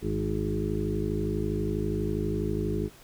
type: harmonic tone with a mistuned harmonic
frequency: 52.3 Hz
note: G#1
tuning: 13 cents sharp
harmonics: 1 / 2 / 3 / 4 / 6 / 7 / 8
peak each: -34 / -34 / -34 / -34 / -34 / -34 / -34 dBFS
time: 0.01-2.9 s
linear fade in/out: 50 ms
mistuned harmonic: 2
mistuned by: -47 cents
effects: pink hiss -53 dBFS RMS until 3.03 s